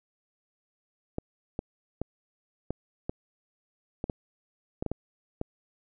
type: clicks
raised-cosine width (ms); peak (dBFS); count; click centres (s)
2; -17; 11; 1.184 / 1.591 / 2.016 / 2.706 / 3.095 / 4.041 / 4.098 / 4.825 / 4.863 / 4.916 / 5.414
effects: none